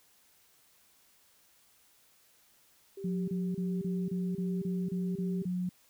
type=tone with tremolo; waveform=sine; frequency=392 Hz; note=G4; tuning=in tune; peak=-39 dBFS; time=2.97-5.45 s; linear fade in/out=5 ms; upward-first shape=sine; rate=1.4 Hz; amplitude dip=30%
type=tone bursts; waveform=sine; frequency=180.6 Hz; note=F#3; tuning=42 cents flat; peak=-30 dBFS; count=10; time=3.04-5.692 s; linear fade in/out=5 ms; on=240 ms; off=28 ms
effects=white hiss -65 dBFS RMS until 5.89 s